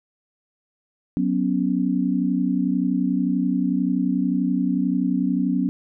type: chord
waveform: sine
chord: F# suspended fourth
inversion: none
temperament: equal with one note detuned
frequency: 185 / 246.9 / 278.3 Hz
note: F#3 / B3 / C#4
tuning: 0 / 0 / +7 cents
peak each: -23 dBFS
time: 1.17-5.69 s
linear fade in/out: 0 ms
effects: none